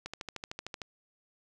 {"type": "click train", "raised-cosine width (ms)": 0.2, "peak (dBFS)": -21, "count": 11, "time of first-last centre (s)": [0.06, 0.818], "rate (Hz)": 13.2, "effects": []}